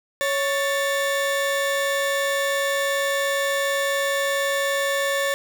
35% pulse tone pair together, 556 / 1765.2 Hz, C#5 / A6, +5 / +5 cents, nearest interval octave + minor sixth, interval 2000 cents, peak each -21 / -23 dBFS, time 0.21-5.34 s, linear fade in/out 0 ms, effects none

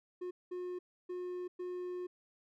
triangle tone bursts at uneven times, 359.9 Hz, F#4, 48 cents flat, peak -36 dBFS, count 4, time 0.21-0.31 / 0.51-0.79 / 1.09-1.48 / 1.59-2.07 s, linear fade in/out 10 ms, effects none

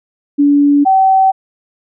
sine tone pair in turn, 286.9 / 765.9 Hz, D4 / G5, -40 / -40 cents, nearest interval octave + perfect fourth, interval 1700 cents, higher second, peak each -6 dBFS, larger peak neither, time 0.38-0.85 / 0.85-1.32 s, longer neither, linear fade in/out 20 ms, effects none

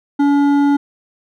sine tone with hard clipping, 284.7 Hz, C#4, 46 cents sharp, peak -12 dBFS, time 0.19-0.77 s, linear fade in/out 10 ms, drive 9 dB, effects none

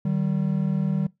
triangle tone pair together, 152.9 / 192.64 Hz, D#3 / G3, -30 / -30 cents, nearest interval major third, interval 400 cents, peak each -22 dBFS, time 0.05-1.07 s, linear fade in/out 5 ms, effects noise-tail reverb RT60 0.2 s tail -22 dB re dry

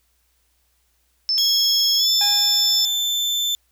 sine tone, 5274 Hz, E8, in tune, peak -17 dBFS, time 1.29-2.85 s, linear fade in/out 0 ms
35% pulse tone with pitch glide, 3322 to 3540 Hz, G#7 to A7, 0 to +10 cents, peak -18 dBFS, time 1.38-3.55 s, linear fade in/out 0 ms, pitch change +110 cents, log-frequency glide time 1.97-2.11 s
sawtooth tone with exponential decay, 819 Hz, G#5, 24 cents flat, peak -21 dBFS, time 2.21-3.36 s, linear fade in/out 2 ms, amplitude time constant 250 ms
effects added 60 Hz sine -66 dBFS peak until 3.71 s + white hiss -66 dBFS RMS until 3.71 s

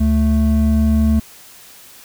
triangle tone pair together, 73.42 / 220 Hz, D2 / A3, 0 / 0 cents, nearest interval octave + perfect fifth, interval 1900 cents, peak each -12 dBFS, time 0-1.2 s, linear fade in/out 10 ms, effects white hiss -42 dBFS RMS until 2.04 s

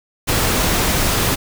pink noise, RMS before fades -17 dBFS, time 0.27-1.36 s, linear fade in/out 20 ms, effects none

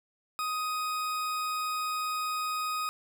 40% pulse tone, 1251 Hz, D#6, 9 cents sharp, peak -29 dBFS, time 0.39-2.89 s, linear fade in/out 0 ms, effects none

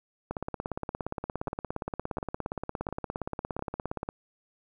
two click trains, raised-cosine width 1 ms, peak -18 / -20 dBFS, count 66 / 4, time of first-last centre 0.31-4.089 / 1.48-3.593 s, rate 17.2 / 1.42 Hz, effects 10-bit

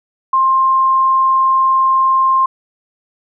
sine tone, 1057 Hz, C6, 17 cents sharp, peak -9 dBFS, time 0.33-2.46 s, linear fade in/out 5 ms, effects none

